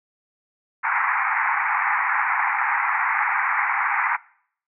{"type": "band-pass noise", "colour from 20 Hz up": "pink", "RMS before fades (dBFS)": -22, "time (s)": [0.83, 4.17], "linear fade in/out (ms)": 20, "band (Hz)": [800, 2300], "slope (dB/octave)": 96, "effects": ["noise-tail reverb RT60 0.6 s tail -22 dB re dry"]}